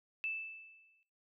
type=tone with exponential decay; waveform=sine; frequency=2637 Hz; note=E7; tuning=in tune; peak=-33 dBFS; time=0.24-1.03 s; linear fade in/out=0 ms; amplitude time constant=170 ms; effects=noise-tail reverb RT60 0.4 s tail -18 dB re dry